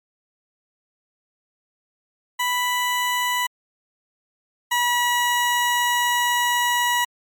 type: tone pair in turn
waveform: 20% pulse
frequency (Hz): 987.8 / 968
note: B5 / B5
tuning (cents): 0 / -35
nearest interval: unison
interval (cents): 35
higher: first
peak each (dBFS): -15 / -13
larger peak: second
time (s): 2.39-3.47 / 4.71-7.05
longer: second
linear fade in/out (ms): 10
effects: MP3 96 kbps